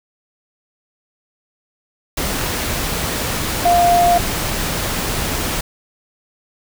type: tone in noise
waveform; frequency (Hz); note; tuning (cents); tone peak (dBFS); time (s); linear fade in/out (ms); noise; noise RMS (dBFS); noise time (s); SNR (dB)
sine; 698.5; F5; 0; -10; 3.65-4.18; 5; pink; -21; 2.17-5.61; +8
effects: none